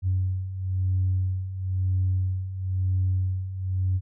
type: beating tone pair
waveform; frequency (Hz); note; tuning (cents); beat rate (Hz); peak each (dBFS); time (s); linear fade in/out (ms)
sine; 92.5 / 93.5; F#2 / F#2; 0 / +19; 1; -28 / -23; 0.02-4.01; 50
effects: tanh soft clip ceiling -16 dBFS